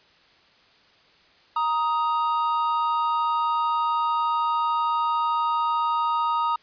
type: tone pair together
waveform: triangle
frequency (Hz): 935.7 / 1249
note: A#5 / D#6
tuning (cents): +6 / +6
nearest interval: perfect fourth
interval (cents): 500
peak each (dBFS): -22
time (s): 1.56-6.56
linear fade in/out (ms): 5
effects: white hiss -57 dBFS RMS until 6.62 s + resampled to 11025 Hz